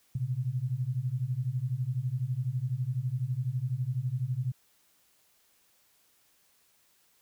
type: beating tone pair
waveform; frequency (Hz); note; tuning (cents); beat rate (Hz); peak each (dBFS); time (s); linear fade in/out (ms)
sine; 120.3 / 132.3; B2 / C3; -45 / +20; 12; -32 / -31; 0.15-4.52; 5
effects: white hiss -67 dBFS RMS until 7.21 s